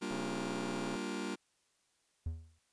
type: chord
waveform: sawtooth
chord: G minor seventh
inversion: none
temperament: just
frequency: 196 / 235.2 / 294 / 352.8 Hz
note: G3 / Bb3 / D4 / F4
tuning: 0 / +16 / +2 / +18 cents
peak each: -38 dBFS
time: 0.01-1.36 s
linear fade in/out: 20 ms
type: click train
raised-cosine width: 1 ms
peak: -31 dBFS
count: 116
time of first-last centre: 0.11-0.956 s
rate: 136 Hz
type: tone with exponential decay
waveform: triangle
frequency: 81 Hz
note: E2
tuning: 30 cents flat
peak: -30 dBFS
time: 2.26-2.59 s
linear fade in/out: 5 ms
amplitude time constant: 70 ms
effects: white hiss -75 dBFS RMS until 2.72 s + resampled to 22050 Hz